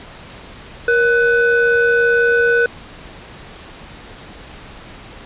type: ring-modulated tone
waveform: triangle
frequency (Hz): 511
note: C5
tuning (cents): -41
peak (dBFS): -6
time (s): 0.88-2.66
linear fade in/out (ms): 2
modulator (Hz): 983
effects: pink hiss -37 dBFS RMS until 5.25 s + resampled to 8000 Hz